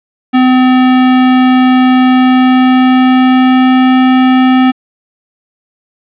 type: tone with pitch glide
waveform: square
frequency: 255.5 to 257.3 Hz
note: C4 to C4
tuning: -41 to -29 cents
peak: -5 dBFS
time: 0.33-4.72 s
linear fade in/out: 20 ms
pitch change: +12 cents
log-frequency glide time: 2.06-4 s
effects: resampled to 8000 Hz + 7-bit